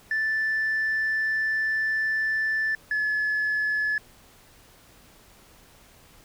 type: tone pair in turn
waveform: sine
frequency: 1760 / 1713.9 Hz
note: A6 / A6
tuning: 0 / -46 cents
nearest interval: unison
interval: 46 cents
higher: first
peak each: -21 dBFS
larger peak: neither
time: 0.11-2.75 / 2.91-3.98 s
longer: first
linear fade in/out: 2 ms
effects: tanh soft clip ceiling -20 dBFS + pink hiss -54 dBFS RMS until 6.24 s